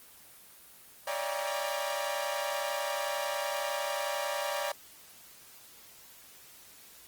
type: tone cluster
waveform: sawtooth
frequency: 567 / 598 / 677 / 801 / 949 Hz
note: C#5 / D5 / E5 / G5 / A#5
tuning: +39 / +31 / +46 / +37 / +31 cents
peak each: -32 / -33 / -39 / -35 / -35 dBFS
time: 1.07-4.72 s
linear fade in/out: 5 ms
effects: white hiss -54 dBFS RMS until 7.07 s + Opus 24 kbps